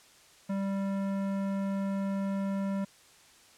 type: tone with tanh clipping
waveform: sine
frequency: 196 Hz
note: G3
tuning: in tune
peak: -31 dBFS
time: 0.49-2.85 s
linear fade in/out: 10 ms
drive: 16 dB
effects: white hiss -58 dBFS RMS until 3.57 s + low-pass 9000 Hz 12 dB/octave